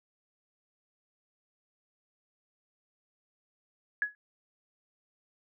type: tone with exponential decay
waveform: sine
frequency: 1683 Hz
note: G#6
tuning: 23 cents sharp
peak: -22 dBFS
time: 4.02-4.15 s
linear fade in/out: 1 ms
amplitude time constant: 27 ms
effects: none